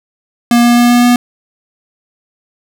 square tone with pitch steps, 237.9 / 239.3 / 240.7 / 242.1 / 243.5 Hz, A#3 / A#3 / B3 / B3 / B3, +35 / +46 / -44 / -34 / -24 cents, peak -6 dBFS, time 0.51-1.16 s, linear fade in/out 2 ms, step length 130 ms, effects none

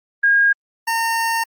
sine / 25% pulse tone pair in turn, 1627 / 913.1 Hz, G#6 / A#5, -36 / -36 cents, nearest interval minor seventh, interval 1000 cents, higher first, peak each -11 / -14 dBFS, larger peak first, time 0.23-0.53 / 0.87-1.44 s, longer second, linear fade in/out 10 ms, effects Opus 24 kbps

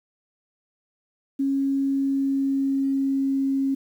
sine tone with pitch glide, 273.9 to 271.4 Hz, C#4 to C#4, -21 to -36 cents, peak -20 dBFS, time 1.39-3.75 s, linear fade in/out 10 ms, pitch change -15 cents, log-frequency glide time 1.75-3.44 s, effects 9-bit

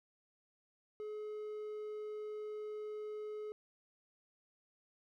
triangle tone, 424.8 Hz, G#4, 39 cents sharp, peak -39 dBFS, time 1-3.52 s, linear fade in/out 0 ms, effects none

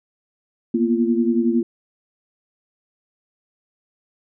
sine tone cluster, 233 / 243.8 / 343.2 Hz, A#3 / B3 / F4, -1 / -22 / -30 cents, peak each -19 / -21 / -21 dBFS, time 0.74-1.63 s, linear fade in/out 5 ms, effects none

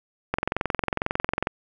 click train, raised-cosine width 0.5 ms, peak -8 dBFS, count 26, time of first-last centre 0.34-1.471 s, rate 22.1 Hz, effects none

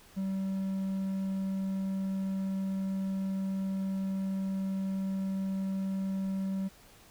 triangle tone, 192.4 Hz, G3, 32 cents flat, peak -28 dBFS, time 0.16-6.69 s, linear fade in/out 20 ms, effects pink hiss -57 dBFS RMS until 7.1 s

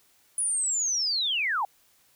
sine linear sweep, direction down, 9956 to 740 Hz, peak -24 dBFS, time 0.38-1.65 s, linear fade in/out 2 ms, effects white hiss -63 dBFS RMS until 2.15 s

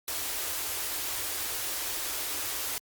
white band-stop noise, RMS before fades -33 dBFS, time 0.08-2.78 s, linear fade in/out 0 ms, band 120 to 260 Hz, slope 96 dB/octave, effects Opus 48 kbps

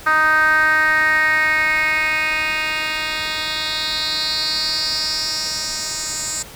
10% pulse tone with band-pass filter sweep, 311.1 Hz, D#4, in tune, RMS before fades -19 dBFS, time 0.06-6.43 s, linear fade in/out 10 ms, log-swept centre 1400 to 7200 Hz, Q 4.6, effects pink hiss -38 dBFS RMS until 6.55 s

